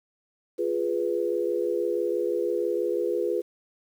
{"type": "chord", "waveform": "sine", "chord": "F diminished", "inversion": "none", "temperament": "equal", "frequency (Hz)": [349.2, 415.3, 493.9], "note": ["F4", "Ab4", "Cb5"], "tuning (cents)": [0, 0, 0], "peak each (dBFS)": -28, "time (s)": [0.58, 3.42], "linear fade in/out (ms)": 20, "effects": ["9-bit"]}